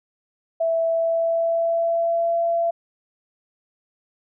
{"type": "tone with pitch glide", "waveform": "sine", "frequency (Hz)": [659.3, 676.3], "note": ["E5", "E5"], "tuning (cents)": [0, 44], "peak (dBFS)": -18, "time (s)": [0.6, 2.71], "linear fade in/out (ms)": 10, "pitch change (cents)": 44, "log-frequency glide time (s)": [0.85, 2.36], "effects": []}